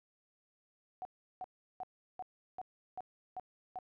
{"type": "tone bursts", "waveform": "sine", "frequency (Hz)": 742, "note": "F#5", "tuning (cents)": 5, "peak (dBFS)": -39, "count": 8, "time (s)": [1.02, 3.788], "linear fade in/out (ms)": 0, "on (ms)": 31, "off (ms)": 360, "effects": []}